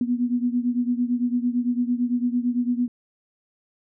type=beating tone pair; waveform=sine; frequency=241.4 / 250.3 Hz; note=B3 / B3; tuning=-39 / +23 cents; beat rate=8.9 Hz; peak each=-22 / -25 dBFS; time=0.01-2.88 s; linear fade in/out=2 ms; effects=none